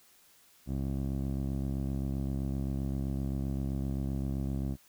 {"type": "tone with low-pass filter", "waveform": "15% pulse", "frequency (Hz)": 67.7, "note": "C#2", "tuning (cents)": -40, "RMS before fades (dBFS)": -33, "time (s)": [0.66, 4.77], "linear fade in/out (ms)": 50, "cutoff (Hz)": 380, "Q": 0.79, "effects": ["white hiss -62 dBFS RMS until 4.88 s"]}